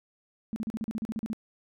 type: tone bursts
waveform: sine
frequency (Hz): 220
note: A3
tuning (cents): 0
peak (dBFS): -29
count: 12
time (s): 0.53-1.331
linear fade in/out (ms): 0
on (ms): 31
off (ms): 39
effects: none